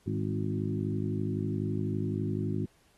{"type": "harmonic tone with a mistuned harmonic", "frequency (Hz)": 51.91, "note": "G#1", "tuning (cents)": 0, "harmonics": [2, 3, 4, 5, 6, 7], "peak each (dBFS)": [-33, -35, -36, -37, -38, -38], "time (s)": [0.06, 2.66], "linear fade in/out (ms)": 10, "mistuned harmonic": 4, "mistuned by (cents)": -44, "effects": ["pink hiss -66 dBFS RMS until 2.97 s", "AAC 32 kbps"]}